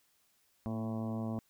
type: harmonic tone with a mistuned harmonic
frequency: 110.9 Hz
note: A2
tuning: 14 cents sharp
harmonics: 1 / 2 / 3 / 4 / 5 / 6 / 7 / 8 / 9 / 10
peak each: -39 / -36 / -47 / -50 / -48 / -47 / -52 / -57 / -53 / -56 dBFS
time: 0.66-1.39 s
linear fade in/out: 0 ms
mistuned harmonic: 2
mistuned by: +25 cents
effects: white hiss -72 dBFS RMS until 1.49 s